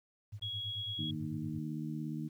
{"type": "tone with tremolo", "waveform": "sine", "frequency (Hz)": 103.83, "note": "G#2", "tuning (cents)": 0, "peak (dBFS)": -39, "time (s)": [0.32, 1.59], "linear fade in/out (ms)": 10, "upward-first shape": "sine", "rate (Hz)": 9, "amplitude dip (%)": 100}
{"type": "tone", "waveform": "sine", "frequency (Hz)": 3322, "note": "G#7", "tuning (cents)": 0, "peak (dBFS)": -37, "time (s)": [0.42, 1.11], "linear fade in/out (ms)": 5}
{"type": "harmonic tone", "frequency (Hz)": 77.2, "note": "D#2", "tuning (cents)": -13, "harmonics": [2, 3, 4], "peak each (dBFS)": [-39, -41, -42], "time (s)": [0.98, 2.29], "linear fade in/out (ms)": 20}
{"effects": ["11-bit"]}